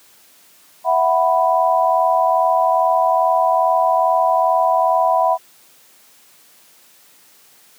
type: chord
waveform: sine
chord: E suspended second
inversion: none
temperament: just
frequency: 659.3 / 741.7 / 988.9 Hz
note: E5 / F#5 / B5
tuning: 0 / +4 / +2 cents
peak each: -17 dBFS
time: 0.84-5.38 s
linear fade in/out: 50 ms
effects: white hiss -50 dBFS RMS until 7.78 s + high-pass 150 Hz 12 dB/octave